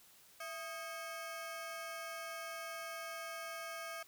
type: ring-modulated tone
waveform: 25% pulse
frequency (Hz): 955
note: A#5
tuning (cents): +42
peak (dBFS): -36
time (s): 0.4-4.03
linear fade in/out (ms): 5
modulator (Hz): 290
effects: white hiss -63 dBFS RMS until 4.07 s